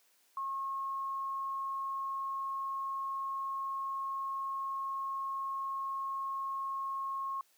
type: tone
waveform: sine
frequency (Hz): 1084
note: C#6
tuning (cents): -39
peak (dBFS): -34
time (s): 0.37-7.41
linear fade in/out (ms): 2
effects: white hiss -69 dBFS RMS until 7.57 s + high-pass 300 Hz 12 dB/octave